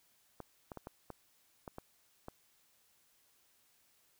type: clicks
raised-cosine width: 1 ms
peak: -30 dBFS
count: 8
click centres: 0.403 / 0.718 / 0.773 / 0.871 / 1.103 / 1.678 / 1.784 / 2.284 s
effects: white hiss -71 dBFS RMS until 4.19 s